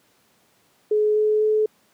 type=tone with pitch steps; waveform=sine; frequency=424.3 / 427.3 / 430.2 Hz; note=G#4 / G#4 / A4; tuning=+37 / +49 / -39 cents; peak=-16 dBFS; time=0.91-1.66 s; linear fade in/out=5 ms; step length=250 ms; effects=pink hiss -61 dBFS RMS until 1.93 s + high-pass 150 Hz 12 dB/octave